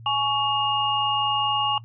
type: tone cluster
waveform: sine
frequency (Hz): 840 / 1119 / 2842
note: G#5 / C#6 / F7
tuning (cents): +19 / +16 / +30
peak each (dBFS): -25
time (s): 0.06-1.78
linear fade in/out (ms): 2
effects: noise-tail reverb RT60 0.1 s tail -19 dB re dry + added 114 Hz sine -40 dBFS peak until 1.84 s